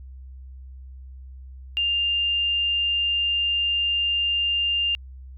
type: tone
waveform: sine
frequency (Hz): 2800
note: F7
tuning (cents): +4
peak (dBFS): -20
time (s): 1.77-4.95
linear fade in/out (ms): 0
effects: added 65 Hz sine -38 dBFS peak until 5.37 s